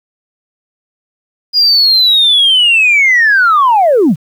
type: linear sweep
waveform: sine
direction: down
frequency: 4915 to 123.47 Hz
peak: -4 dBFS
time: 1.53-4.16 s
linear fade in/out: 50 ms
effects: tanh soft clip ceiling -2 dBFS + 7-bit